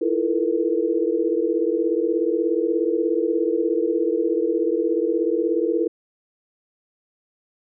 sine tone cluster, 326.7 / 343.4 / 438.8 / 479.1 Hz, E4 / F4 / A4 / A#4, -15 / -29 / -5 / +47 cents, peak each -24 dBFS, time 0.01-5.88 s, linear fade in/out 10 ms, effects none

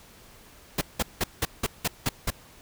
pink noise bursts, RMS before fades -25 dBFS, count 8, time 0.78-2.304 s, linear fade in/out 5 ms, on 33 ms, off 180 ms, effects pink hiss -52 dBFS RMS until 2.61 s

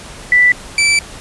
sine / sawtooth tone pair in turn, 1975.5 / 2322 Hz, B6 / D7, 0 / -20 cents, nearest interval minor third, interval 280 cents, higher second, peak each -6 dBFS, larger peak neither, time 0.32-0.52 / 0.78-0.99 s, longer second, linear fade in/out 2 ms, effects pink hiss -33 dBFS RMS until 1.2 s + resampled to 24000 Hz

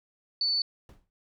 sine tone, 4489 Hz, C#8, 21 cents sharp, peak -24 dBFS, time 0.41-0.62 s, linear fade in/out 2 ms
brown noise with exponential decay, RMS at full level -43 dBFS, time 0.89-1.1 s, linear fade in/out 1 ms, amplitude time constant 44 ms
effects none

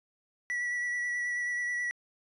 triangle tone with vibrato, 1946 Hz, B6, 26 cents flat, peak -28 dBFS, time 0.5-1.91 s, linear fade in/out 0 ms, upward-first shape sine, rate 9.3 Hz, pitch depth 15 cents each way, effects resampled to 24000 Hz

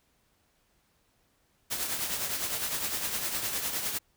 white noise with tremolo, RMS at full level -30 dBFS, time 1.7-3.99 s, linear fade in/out 20 ms, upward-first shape triangle, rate 9.8 Hz, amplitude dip 55%, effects pink hiss -70 dBFS RMS until 4.16 s

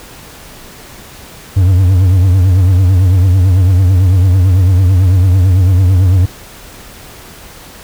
triangle tone with vibrato, 92.5 Hz, F#2, in tune, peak -3 dBFS, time 1.56-6.26 s, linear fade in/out 10 ms, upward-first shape triangle, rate 9 Hz, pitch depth 120 cents each way, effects pink hiss -34 dBFS RMS until 7.83 s

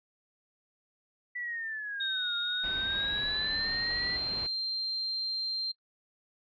sine linear two-way sweep, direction down then up, 1975.5 to 1406 to 1975.5 Hz, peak -34 dBFS, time 1.35-4.17 s, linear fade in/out 10 ms, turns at 2.36 s
sine tone with pitch glide, 3729 to 4162 Hz, A#7 to C8, 0 to -10 cents, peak -30 dBFS, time 2-5.72 s, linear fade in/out 10 ms, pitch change +190 cents, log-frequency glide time 2.87-3.71 s
pink low-pass noise, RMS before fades -43 dBFS, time 2.63-4.47 s, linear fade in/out 10 ms, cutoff 3800 Hz, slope 12 dB/octave
effects noise-tail reverb RT60 0.1 s tail -22 dB re dry + resampled to 11025 Hz

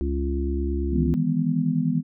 harmonic tone, 69.3 Hz, C#2, in tune, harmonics 1 / 3 / 4 / 5, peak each -24 / -33 / -32 / -29 dBFS, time 0.01-1.14 s, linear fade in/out 0 ms
sine chord, E major seventh, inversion third, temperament just, 154.51 / 164.81 / 206 / 247.2 Hz, D#3 / E3 / G#3 / B3, -12 / 0 / -14 / +2 cents, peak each -28 / -24 / -28 / -24 dBFS, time 0.91-2.03 s, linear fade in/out 50 ms
effects none

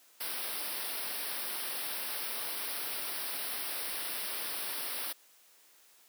white band-stop noise, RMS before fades -37 dBFS, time 0.2-5.13 s, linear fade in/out 10 ms, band 5500 to 8800 Hz, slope 96 dB/octave, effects white hiss -62 dBFS RMS until 6.08 s + high-pass 300 Hz 12 dB/octave

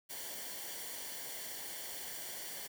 white noise with comb filter, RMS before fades -44 dBFS, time 0.09-2.68 s, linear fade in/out 20 ms, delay 0.78 ms, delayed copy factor -0.65, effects none

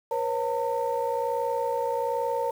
sine tone cluster, 481.8 / 543 / 907 Hz, B4 / C#5 / A#5, -43 / -36 / -48 cents, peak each -28 / -29 / -28 dBFS, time 0.11-2.51 s, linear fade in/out 5 ms, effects tanh soft clip ceiling -17 dBFS + 8-bit

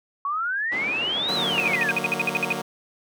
sine exponential two-way sweep, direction up then down, 1100 to 4109 to 1566 Hz, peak -23 dBFS, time 0.25-1.92 s, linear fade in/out 2 ms, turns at 1.34 s
pink band-pass noise, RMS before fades -34 dBFS, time 0.71-1.78 s, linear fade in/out 20 ms, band 240 to 2400 Hz, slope 12 dB/octave
10% pulse chord, D augmented, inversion none, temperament equal with one note detuned, 149.83 / 185 / 233.1 Hz, D3 / F#3 / A#3, +35 / 0 / 0 cents, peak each -26 / -23 / -23 dBFS, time 1.28-2.62 s, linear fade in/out 10 ms
sine tone bursts, 2489 Hz, D#7, in tune, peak -19 dBFS, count 13, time 1.58-2.524 s, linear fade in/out 0 ms, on 20 ms, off 57 ms
effects none

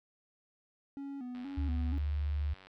triangle tone with vibrato, 262.7 Hz, C4, 7 cents sharp, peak -37 dBFS, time 0.97-1.98 s, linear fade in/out 0 ms, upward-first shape square, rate 2.1 Hz, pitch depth 100 cents each way
click train, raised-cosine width 0.3 ms, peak -38 dBFS, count 126, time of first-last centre 1.35-2.67 s, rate 94.7 Hz
sine tone, 73.42 Hz, D2, in tune, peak -30 dBFS, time 1.57-2.54 s, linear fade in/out 10 ms
effects none

